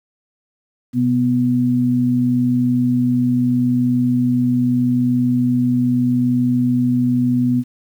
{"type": "tone pair together", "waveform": "sine", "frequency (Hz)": [126.12, 246.9], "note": ["B2", "B3"], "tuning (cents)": [37, 0], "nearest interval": "octave", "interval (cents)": 1163, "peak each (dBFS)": [-20, -14], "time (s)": [0.93, 7.64], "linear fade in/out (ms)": 50, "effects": ["8-bit"]}